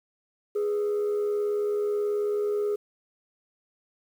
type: tone pair together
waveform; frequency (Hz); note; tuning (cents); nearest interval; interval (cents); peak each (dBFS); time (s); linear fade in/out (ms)
sine; 414.8 / 493.3; G#4 / B4; -2 / -2; minor third; 300; -22 / -34; 0.55-2.76; 10
effects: tanh soft clip ceiling -22 dBFS + 9-bit